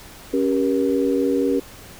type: chord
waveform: sine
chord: G diminished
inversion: second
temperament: equal with one note detuned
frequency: 277.2 / 392 / 476.5 Hz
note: Db4 / G4 / Bb4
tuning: 0 / 0 / +38 cents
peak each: -20 / -22 / -22 dBFS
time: 0.33-1.6 s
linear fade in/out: 10 ms
effects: pink hiss -42 dBFS RMS until 1.99 s